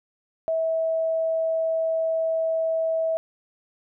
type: tone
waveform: sine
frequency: 649 Hz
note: E5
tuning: 27 cents flat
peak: -21 dBFS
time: 0.48-3.17 s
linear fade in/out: 0 ms
effects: none